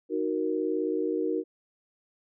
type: chord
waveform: sine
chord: D# minor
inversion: none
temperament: equal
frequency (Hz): 311.1 / 370 / 466.2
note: D#4 / F#4 / A#4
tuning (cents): 0 / 0 / 0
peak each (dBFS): -30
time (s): 0.09-1.44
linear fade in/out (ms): 50
effects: none